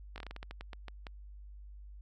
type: slowing click train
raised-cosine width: 0.3 ms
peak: -28 dBFS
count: 13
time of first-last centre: 0.16-1.068 s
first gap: 19 ms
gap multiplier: 1.23
effects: added 50 Hz sine -47 dBFS peak until 2.01 s